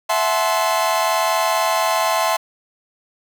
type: chord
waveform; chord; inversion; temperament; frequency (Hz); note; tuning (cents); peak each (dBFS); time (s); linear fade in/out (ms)
40% pulse; F# half-diminished seventh; third; equal with one note detuned; 659.3 / 740 / 864.4 / 1046.5; E5 / F#5 / A5 / C6; 0 / 0 / -31 / 0; -20 / -24 / -22 / -20; 0.09-2.37; 10
effects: none